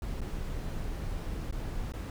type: noise with dropouts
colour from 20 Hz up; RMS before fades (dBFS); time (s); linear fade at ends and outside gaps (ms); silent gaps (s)
brown; -35; 0.02-2.1; 1; 0.206-0.216 / 1.511-1.525 / 1.921-1.937
effects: none